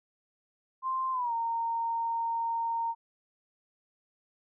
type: tone with pitch glide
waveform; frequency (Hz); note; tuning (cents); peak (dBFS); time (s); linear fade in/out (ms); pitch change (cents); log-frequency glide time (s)
sine; 1046.5 to 921.6; C6 to A#5; 0 to -20; -28; 0.82-2.95; 50; -220; 1.12-1.33
effects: none